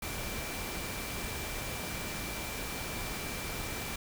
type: tone in noise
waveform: sine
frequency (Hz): 2349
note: D7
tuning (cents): 0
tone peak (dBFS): -45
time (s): 0.02-3.96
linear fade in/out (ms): 5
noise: pink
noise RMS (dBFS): -38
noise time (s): 0.02-3.96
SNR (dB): -10
effects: none